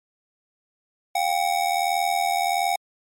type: ring-modulated tone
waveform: square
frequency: 749 Hz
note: F#5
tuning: 21 cents sharp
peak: -18 dBFS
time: 1.15-2.76 s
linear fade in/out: 5 ms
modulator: 40.7 Hz
effects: MP3 64 kbps